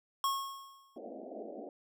square tone with exponential decay, 1092 Hz, C#6, 26 cents flat, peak -28 dBFS, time 0.24-0.98 s, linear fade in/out 1 ms, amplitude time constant 160 ms
white band-pass noise, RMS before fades -45 dBFS, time 0.96-1.69 s, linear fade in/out 2 ms, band 210 to 730 Hz, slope 96 dB/octave
effects none

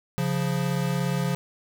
square tone pair together, 138.4 / 175.59 Hz, C#3 / F3, -2 / +10 cents, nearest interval major third, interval 412 cents, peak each -27 dBFS, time 0.18-1.35 s, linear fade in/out 0 ms, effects none

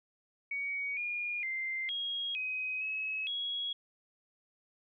sine tone with pitch steps, 2249 / 2427 / 2088 / 3280 / 2521 / 2569 / 3324 Hz, C#7 / D#7 / C7 / G#7 / D#7 / E7 / G#7, +24 / -44 / -4 / -22 / +22 / -45 / +1 cents, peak -33 dBFS, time 0.51-3.73 s, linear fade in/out 5 ms, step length 460 ms, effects none

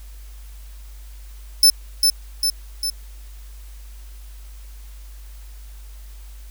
sawtooth tone with echo, 5274 Hz, E8, in tune, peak -6 dBFS, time 1.63-1.7 s, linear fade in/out 2 ms, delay 400 ms, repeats 3, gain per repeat -4 dB, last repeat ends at 2.9 s, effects added 50 Hz sine -36 dBFS peak until 6.5 s + white hiss -51 dBFS RMS until 6.5 s

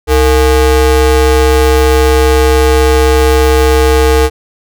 square ring-modulated tone, 192.9 Hz, G3, 28 cents flat, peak -3 dBFS, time 0.07-4.3 s, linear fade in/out 50 ms, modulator 261 Hz, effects none

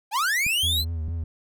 45% pulse linear sweep, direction up, 763 to 4200 Hz, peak -21 dBFS, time 0.11-0.85 s, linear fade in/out 50 ms
clicks, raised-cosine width 5 ms, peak -23 dBFS, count 2, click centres 0.465 / 1.083 s
triangle tone with vibrato, 81.2 Hz, E2, 26 cents flat, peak -24 dBFS, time 0.63-1.24 s, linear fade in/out 5 ms, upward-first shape triangle, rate 4.4 Hz, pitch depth 78 cents each way
effects none

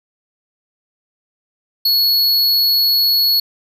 square tone, 4366 Hz, C#8, 27 cents flat, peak -12 dBFS, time 1.85-3.4 s, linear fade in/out 5 ms, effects none

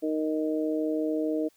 harmonic tone, 155.56 Hz, D#3, in tune, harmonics 2 / 3 / 4, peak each -27 / -31 / -33 dBFS, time 0.02-1.49 s, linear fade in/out 20 ms, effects white hiss -65 dBFS RMS until 1.56 s

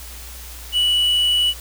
triangle tone with quantisation, 2948 Hz, F#7, 7 cents flat, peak -13 dBFS, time 0.72-1.54 s, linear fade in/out 50 ms, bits 7, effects added 60 Hz sine -36 dBFS peak until 1.6 s + white hiss -38 dBFS RMS until 1.6 s

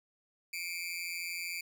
sawtooth tone with amplitude modulation, 2349 Hz, D7, in tune, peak -29 dBFS, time 0.53-1.61 s, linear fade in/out 5 ms, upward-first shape sine, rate 173 Hz, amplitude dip 95%, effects none

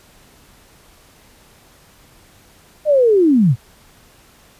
sine linear sweep, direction down, 622.3 to 104 Hz, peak -9 dBFS, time 2.85-3.56 s, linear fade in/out 50 ms, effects pink hiss -49 dBFS RMS until 4.59 s + resampled to 32000 Hz

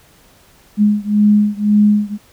sine beating tone pair, 207.7 / 209.6 Hz, G#3 / G#3, 0 / +16 cents, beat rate 1.9 Hz, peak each -12 / -13 dBFS, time 0.77-2.18 s, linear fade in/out 50 ms, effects pink hiss -49 dBFS RMS until 2.32 s

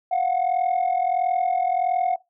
sine tone pair together, 698.5 / 740 Hz, F5 / F#5, 0 / 0 cents, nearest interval minor second, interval 100 cents, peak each -21 / -19 dBFS, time 0.11-2.16 s, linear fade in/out 10 ms, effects noise-tail reverb RT60 0.2 s tail -20 dB re dry + tanh soft clip ceiling -16 dBFS

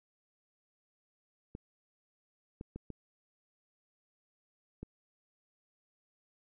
clicks, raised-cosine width 3 ms, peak -29 dBFS, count 5, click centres 1.551 / 2.611 / 2.76 / 2.903 / 4.83 s, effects none

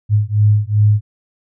sine beating tone pair, 103.83 / 106.43 Hz, G#2 / G#2, 0 / +43 cents, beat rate 2.6 Hz, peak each -13 dBFS, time 0.09-1.01 s, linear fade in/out 50 ms, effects none

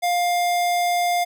square tone, 704 Hz, F5, 14 cents sharp, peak -19 dBFS, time 0.02-1.25 s, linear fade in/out 20 ms, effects none

